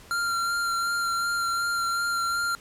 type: tone with vibrato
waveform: square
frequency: 1383 Hz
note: F6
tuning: 17 cents flat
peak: -25 dBFS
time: 0.11-2.55 s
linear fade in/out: 0 ms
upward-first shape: sine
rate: 2.7 Hz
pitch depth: 16 cents each way
effects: pink hiss -50 dBFS RMS until 2.6 s + low-pass 12000 Hz 12 dB/octave